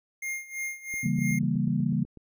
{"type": "tone with tremolo", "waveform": "square", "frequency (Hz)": 2124, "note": "C7", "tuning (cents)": 25, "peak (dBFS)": -30, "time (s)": [0.22, 1.39], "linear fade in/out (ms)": 5, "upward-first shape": "sine", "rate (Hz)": 3, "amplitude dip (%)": 85}
{"type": "click train", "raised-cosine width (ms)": 3, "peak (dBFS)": -33, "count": 11, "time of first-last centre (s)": [0.94, 2.173], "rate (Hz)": 8.11}
{"type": "chord", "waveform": "sine", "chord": "C# diminished seventh", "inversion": "none", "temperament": "equal", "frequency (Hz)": [138.59, 164.81, 196, 233.1], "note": ["C#3", "E3", "G3", "Bb3"], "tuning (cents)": [0, 0, 0, 0], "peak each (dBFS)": -29, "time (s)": [1.03, 2.04], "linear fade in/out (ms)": 10}
{"effects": []}